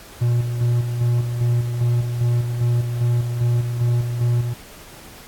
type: tone with tremolo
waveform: triangle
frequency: 120 Hz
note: B2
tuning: 49 cents flat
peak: -13 dBFS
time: 0.21-4.54 s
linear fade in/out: 10 ms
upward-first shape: square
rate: 2.5 Hz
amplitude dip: 50%
effects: pink hiss -42 dBFS RMS until 5.27 s + AAC 64 kbps